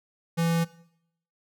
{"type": "tone", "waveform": "square", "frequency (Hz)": 167, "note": "E3", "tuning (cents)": 23, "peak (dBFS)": -23, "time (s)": [0.37, 0.65], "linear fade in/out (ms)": 20, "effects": ["noise-tail reverb RT60 0.7 s tail -19 dB re dry"]}